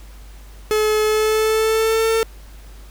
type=tone with pitch glide; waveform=45% pulse; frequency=429 to 448.8 Hz; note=A4 to A4; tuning=-44 to +34 cents; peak=-15 dBFS; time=0.71-2.23 s; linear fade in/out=0 ms; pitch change=+78 cents; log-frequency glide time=1.03-2.08 s; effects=added 50 Hz sine -37 dBFS peak until 2.9 s + pink hiss -48 dBFS RMS until 2.9 s